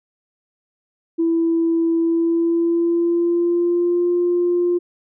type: tone with pitch glide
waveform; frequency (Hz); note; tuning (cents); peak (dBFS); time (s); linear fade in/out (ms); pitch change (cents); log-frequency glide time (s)
sine; 331.4 to 351.1; E4 to F4; +9 to +9; -14; 1.18-4.79; 20; +100; 1.98-4.1
effects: tanh soft clip ceiling -10 dBFS